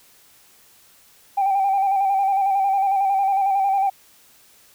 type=tone with vibrato; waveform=sine; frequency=784 Hz; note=G5; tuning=in tune; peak=-15 dBFS; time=1.37-3.9 s; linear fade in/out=10 ms; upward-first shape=square; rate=11 Hz; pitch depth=35 cents each way; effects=tanh soft clip ceiling -13 dBFS + white hiss -53 dBFS RMS until 4.74 s